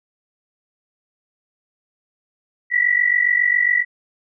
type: tone pair together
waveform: sine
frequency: 1928.2 / 1975.5 Hz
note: B6 / B6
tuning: -42 / 0 cents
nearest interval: unison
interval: 42 cents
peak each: -17 dBFS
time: 2.7-3.85 s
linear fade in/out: 50 ms
effects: none